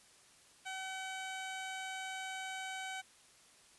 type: tone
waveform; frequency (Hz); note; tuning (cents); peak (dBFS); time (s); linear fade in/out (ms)
15% pulse; 760; F#5; +46; -34; 0.65-3.02; 20
effects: white hiss -63 dBFS RMS until 3.78 s + resampled to 24000 Hz